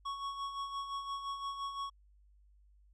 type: tone with tremolo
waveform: square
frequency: 1110 Hz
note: C#6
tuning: 2 cents sharp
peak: -36 dBFS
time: 0.05-1.9 s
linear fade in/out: 10 ms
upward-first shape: sine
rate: 5.8 Hz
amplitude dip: 55%
effects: added 50 Hz sine -61 dBFS peak until 2.93 s + low-pass 5000 Hz 12 dB/octave